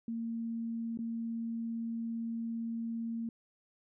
sine tone with dropouts, 229.4 Hz, A#3, 28 cents flat, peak -34 dBFS, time 0.08-3.29 s, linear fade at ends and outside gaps 2 ms, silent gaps 0.974-0.989 s, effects none

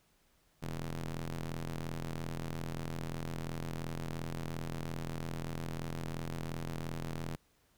sawtooth ring-modulated tone, 83 Hz, E2, 12 cents sharp, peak -30 dBFS, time 0.62-7.36 s, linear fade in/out 10 ms, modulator 64.3 Hz, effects pink hiss -71 dBFS RMS until 7.77 s

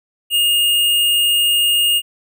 square tone, 2841 Hz, F7, 29 cents sharp, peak -13 dBFS, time 0.3-2.02 s, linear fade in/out 50 ms, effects none

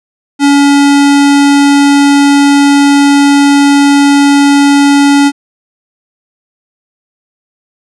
square tone, 283.1 Hz, C#4, 37 cents sharp, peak -4 dBFS, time 0.39-5.32 s, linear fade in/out 50 ms, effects resampled to 24000 Hz

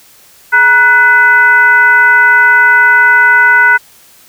sine tone with frequency modulation, 1483 Hz, F#6, 4 cents sharp, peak -3 dBFS, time 0.52-3.78 s, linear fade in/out 20 ms, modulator 530 Hz, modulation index 0.72, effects white hiss -42 dBFS RMS until 4.28 s

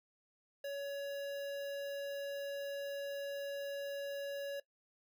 square tone with notch filter, 562 Hz, C#5, 24 cents sharp, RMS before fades -41 dBFS, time 0.64-4.6 s, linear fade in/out 5 ms, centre 8300 Hz, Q 0.94, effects noise-tail reverb RT60 0.1 s tail -19 dB re dry

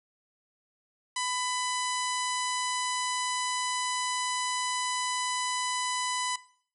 harmonic tone, 999 Hz, B5, 20 cents sharp, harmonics 1 / 2 / 3 / 4 / 5 / 6 / 7 / 8 / 9 / 10, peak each -33 / -36 / -38 / -39 / -40 / -41 / -41 / -42 / -43 / -43 dBFS, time 1.16-6.36 s, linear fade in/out 5 ms, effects noise-tail reverb RT60 0.5 s tail -17 dB re dry

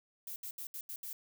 violet noise bursts at uneven times, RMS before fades -43 dBFS, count 6, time 0.27-0.36 / 0.43-0.51 / 0.58-0.67 / 0.74-0.81 / 0.89-0.96 / 1.03-1.13 s, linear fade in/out 2 ms, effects none

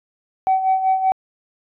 sine tone with tremolo, 760 Hz, F#5, 46 cents sharp, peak -11 dBFS, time 0.47-1.12 s, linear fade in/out 0 ms, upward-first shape sine, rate 5.2 Hz, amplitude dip 65%, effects tanh soft clip ceiling -10 dBFS

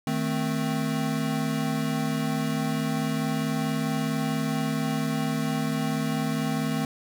square chord, A diminished, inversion second, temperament equal with one note detuned, 155.56 / 220 / 260.3 Hz, Eb3 / A3 / C4, 0 / 0 / -9 cents, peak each -30 dBFS, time 0.07-6.85 s, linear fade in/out 2 ms, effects none

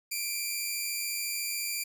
10% pulse tone pair together, 2324 / 2418 Hz, D7 / D7, -19 / +50 cents, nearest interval minor second, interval 69 cents, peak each -25 dBFS, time 0.11-1.84 s, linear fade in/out 10 ms, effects none

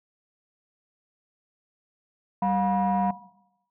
sine tone cluster, 194.1 / 715 / 969 Hz, G3 / F5 / B5, -17 / +41 / -33 cents, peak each -25 dBFS, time 2.42-3.11 s, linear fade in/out 5 ms, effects noise-tail reverb RT60 0.8 s tail -17 dB re dry + tanh soft clip ceiling -16 dBFS

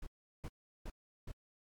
brown noise bursts, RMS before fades -43 dBFS, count 4, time 0.02-1.318 s, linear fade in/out 5 ms, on 47 ms, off 370 ms, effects AAC 64 kbps

